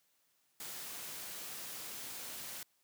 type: noise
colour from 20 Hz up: white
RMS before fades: -45 dBFS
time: 0.6-2.63 s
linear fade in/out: 2 ms
effects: white hiss -75 dBFS RMS until 2.83 s + high-pass 100 Hz 12 dB/octave